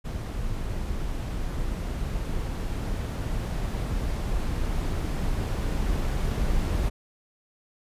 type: noise with level ramp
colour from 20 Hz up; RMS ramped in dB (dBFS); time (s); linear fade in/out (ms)
brown; -31 to -25; 0.04-6.9; 20
effects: resampled to 32000 Hz